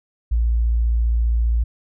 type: tone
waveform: sine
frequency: 57.5 Hz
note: A#1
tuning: 23 cents flat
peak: -15 dBFS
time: 0.31-1.64 s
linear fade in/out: 10 ms
effects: none